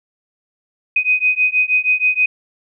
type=beating tone pair; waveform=sine; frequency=2500 / 2506.3 Hz; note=D#7 / D#7; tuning=+8 / +12 cents; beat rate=6.3 Hz; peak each=-16 / -16 dBFS; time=0.96-2.26 s; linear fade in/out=5 ms; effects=none